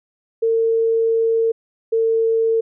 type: tone pair in turn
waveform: sine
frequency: 453.5 / 451.5 Hz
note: A#4 / A4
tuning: -48 / +45 cents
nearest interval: unison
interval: 7 cents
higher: first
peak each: -14 dBFS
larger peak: neither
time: 0.42-1.52 / 1.92-2.61 s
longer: first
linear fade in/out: 10 ms
effects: none